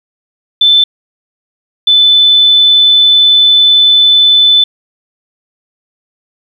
sine tone pair in turn, 3527 / 3509 Hz, A7 / A7, +3 / -5 cents, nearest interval unison, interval 8 cents, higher first, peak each -3 dBFS, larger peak neither, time 0.61-0.84 / 1.87-4.64 s, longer second, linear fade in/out 5 ms, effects 7-bit

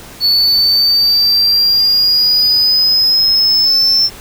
triangle exponential sweep, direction up, 4435 to 5360 Hz, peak -7 dBFS, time 0.2-4.1 s, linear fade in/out 50 ms, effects pink hiss -34 dBFS RMS until 4.2 s

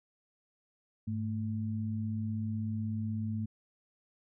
sine tone pair together, 103.83 / 220 Hz, G#2 / A3, 0 / 0 cents, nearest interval octave + minor second, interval 1300 cents, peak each -34 / -35 dBFS, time 1.07-3.46 s, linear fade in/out 10 ms, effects none

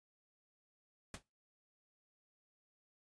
pink noise with exponential decay, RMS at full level -41 dBFS, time 1.14-1.23 s, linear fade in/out 2 ms, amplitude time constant 18 ms, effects noise-tail reverb RT60 0.3 s tail -26 dB re dry + resampled to 22050 Hz

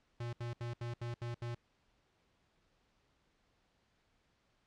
square tone bursts, 118.9 Hz, A#2, 35 cents sharp, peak -39 dBFS, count 7, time 0.2-1.548 s, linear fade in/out 5 ms, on 130 ms, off 73 ms, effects pink hiss -75 dBFS RMS until 4.66 s + low-pass 5000 Hz 12 dB/octave

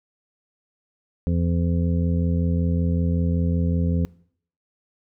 harmonic tone, 85.3 Hz, F2, 40 cents flat, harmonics 1 / 2 / 3 / 5 / 6, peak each -21 / -23 / -29 / -36 / -36 dBFS, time 1.27-4.05 s, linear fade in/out 0 ms, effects noise-tail reverb RT60 0.6 s tail -23 dB re dry

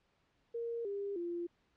sine tone with pitch steps, 466.2 / 401.2 / 345.2 Hz, A#4 / G4 / F4, 0 / +40 / -20 cents, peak -36 dBFS, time 0.54-1.47 s, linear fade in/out 10 ms, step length 310 ms, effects pink hiss -75 dBFS RMS until 1.76 s + low-pass 4000 Hz 12 dB/octave

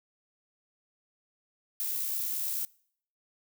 violet noise with amplitude modulation, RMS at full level -31 dBFS, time 1.8-2.65 s, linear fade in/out 0 ms, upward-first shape sine, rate 69.2 Hz, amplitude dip 30%, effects noise-tail reverb RT60 0.6 s tail -24 dB re dry

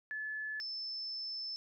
sine tone pair in turn, 1726 / 5272 Hz, A6 / E8, -34 / -1 cents, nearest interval octave + perfect fifth, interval 1933 cents, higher second, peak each -37 / -38 dBFS, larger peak first, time 0.11-0.6 / 0.6-1.56 s, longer second, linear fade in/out 0 ms, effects none

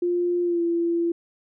sine tone with pitch glide, 351.2 to 339.4 Hz, F4 to F4, +10 to -49 cents, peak -20 dBFS, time 0.02-1.12 s, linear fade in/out 5 ms, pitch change -59 cents, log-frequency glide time 0.43-0.62 s, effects none

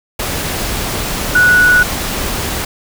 sine tone in noise, 1471 Hz, F#6, 11 cents flat, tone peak -6 dBFS, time 1.35-1.83 s, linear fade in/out 5 ms, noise pink, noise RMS -19 dBFS, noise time 0.19-2.65 s, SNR +10 dB, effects none

